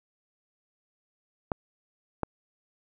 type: clicks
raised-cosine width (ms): 1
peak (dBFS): -13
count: 2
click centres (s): 1.518 / 2.233
effects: none